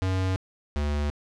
square tone pair in turn, 93.8 / 73.23 Hz, F#2 / D2, +24 / -4 cents, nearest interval major third, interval 428 cents, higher first, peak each -24 / -25 dBFS, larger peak first, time 0.02-0.36 / 0.76-1.1 s, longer neither, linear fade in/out 0 ms, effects low-pass 6000 Hz 12 dB/octave + 11-bit

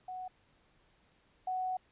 sine tone pair in turn, 740 / 742.8 Hz, F#5 / F#5, 0 / +7 cents, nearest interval unison, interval 7 cents, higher second, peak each -39 / -32 dBFS, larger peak second, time 0.08-0.28 / 1.47-1.77 s, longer second, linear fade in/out 5 ms, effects pink hiss -69 dBFS RMS until 1.91 s + resampled to 8000 Hz

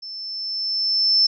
sine tone with level ramp, 5300 Hz, E8, 9 cents sharp, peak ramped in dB -32 to -12 dBFS, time 0.02-1.27 s, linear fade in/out 10 ms, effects none

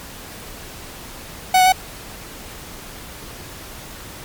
45% pulse tone with pitch steps, 746 / 739 / 751 Hz, F#5 / F#5 / F#5, +14 / -2 / +26 cents, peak -10 dBFS, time 1.54-1.723 s, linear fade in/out 5 ms, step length 61 ms, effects pink hiss -36 dBFS RMS until 4.24 s + MP3 96 kbps

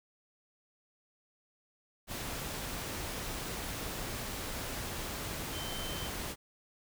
sine tone in noise, 3098 Hz, G7, 21 cents flat, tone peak -43 dBFS, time 5.51-6.11 s, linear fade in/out 50 ms, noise pink, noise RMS -39 dBFS, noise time 2.07-6.36 s, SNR -7 dB, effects none

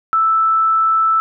sine tone, 1318.5 Hz, E6, in tune, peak -11 dBFS, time 0.13-1.2 s, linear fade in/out 0 ms, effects none

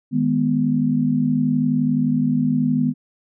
sine chord, G# minor, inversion second, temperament equal, 155.56 / 207.7 / 246.9 Hz, D#3 / G#3 / B3, 0 / 0 / 0 cents, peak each -22 / -23 / -18 dBFS, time 0.11-2.94 s, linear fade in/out 50 ms, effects none

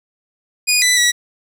15% pulse tone with pitch steps, 2464 / 1990 / 1935 Hz, D#7 / B6 / B6, -17 / +13 / -36 cents, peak -5 dBFS, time 0.67-1.12 s, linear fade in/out 20 ms, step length 150 ms, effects none

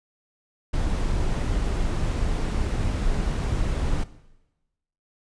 brown noise, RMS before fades -24 dBFS, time 0.73-4.04 s, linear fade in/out 10 ms, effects noise-tail reverb RT60 1.0 s tail -17 dB re dry + resampled to 22050 Hz

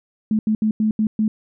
sine tone bursts at uneven times, 216.3 Hz, A3, 29 cents flat, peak -15 dBFS, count 6, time 0.31-0.39 / 0.47-0.55 / 0.62-0.71 / 0.8-0.91 / 0.99-1.07 / 1.19-1.28 s, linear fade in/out 2 ms, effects none

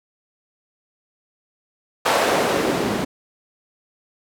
white noise with band-pass filter sweep, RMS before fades -20 dBFS, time 2.05-3.05 s, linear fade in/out 10 ms, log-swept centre 730 to 210 Hz, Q 1.2, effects none

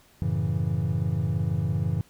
triangle chord, F# minor seventh, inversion none, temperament equal, 92.5 / 110 / 138.59 / 164.81 Hz, F#2 / A2 / C#3 / E3, 0 / 0 / 0 / 0 cents, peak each -27 dBFS, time 0.22-2.01 s, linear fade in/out 0 ms, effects pink hiss -58 dBFS RMS until 2.09 s

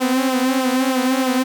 sawtooth tone with flanger, 259.1 Hz, C4, 17 cents flat, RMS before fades -18 dBFS, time 0-1.44 s, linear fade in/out 20 ms, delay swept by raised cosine 0.45 to 6.35 ms, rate 3.2 Hz, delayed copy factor -0.7, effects none

